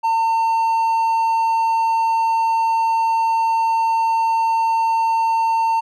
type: tone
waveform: triangle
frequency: 905 Hz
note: A5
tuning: 48 cents sharp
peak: -13 dBFS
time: 0.03-5.81 s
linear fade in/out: 20 ms
effects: none